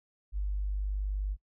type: tone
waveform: sine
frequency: 49.72 Hz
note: G1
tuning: 25 cents sharp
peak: -29 dBFS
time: 0.32-1.37 s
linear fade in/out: 50 ms
effects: noise-tail reverb RT60 0.1 s tail -26 dB re dry